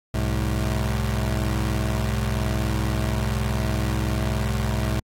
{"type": "tone pair together", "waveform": "25% pulse", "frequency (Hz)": [64.15, 107.2], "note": ["C2", "A2"], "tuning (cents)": [-34, -45], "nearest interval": "major sixth", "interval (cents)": 889, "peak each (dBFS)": [-20, -22], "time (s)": [0.14, 5], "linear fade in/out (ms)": 5, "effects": ["AAC 48 kbps"]}